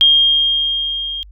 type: tone with level ramp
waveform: sine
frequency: 3224 Hz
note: G7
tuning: 48 cents sharp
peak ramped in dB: -6 to -22 dBFS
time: 0.01-1.23 s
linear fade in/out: 0 ms
effects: added 50 Hz sine -37 dBFS peak until 1.31 s